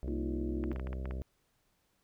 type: harmonic tone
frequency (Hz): 65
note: C2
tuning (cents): -11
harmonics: 1 / 2 / 3 / 4 / 5 / 6 / 7 / 8 / 9 / 10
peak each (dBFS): -36 / -47 / -48 / -53 / -53 / -52 / -57 / -57 / -55 / -60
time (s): 0.03-1.22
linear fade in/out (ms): 0
type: chord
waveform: sine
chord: Bb suspended fourth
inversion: none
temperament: equal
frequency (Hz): 233.1 / 311.1 / 349.2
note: Bb3 / Eb4 / F4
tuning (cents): 0 / 0 / 0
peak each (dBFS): -39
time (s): 0.08-0.73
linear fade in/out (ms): 0
type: clicks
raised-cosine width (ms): 0.5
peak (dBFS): -29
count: 8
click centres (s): 0.639 / 0.716 / 0.761 / 0.797 / 0.871 / 0.93 / 1.056 / 1.11
effects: pink hiss -75 dBFS RMS until 2.03 s